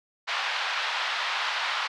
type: band-pass noise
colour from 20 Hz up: pink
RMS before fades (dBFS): -29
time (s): 0.27-1.88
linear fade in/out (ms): 20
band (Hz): 860 to 4200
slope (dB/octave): 24
effects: none